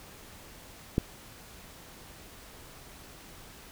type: click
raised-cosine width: 3 ms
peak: -11 dBFS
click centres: 0.981 s
effects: pink hiss -50 dBFS RMS until 3.71 s